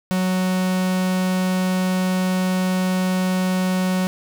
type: tone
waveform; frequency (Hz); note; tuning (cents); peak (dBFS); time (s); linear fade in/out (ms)
45% pulse; 185; F#3; 0; -18; 0.11-4.07; 0
effects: 9-bit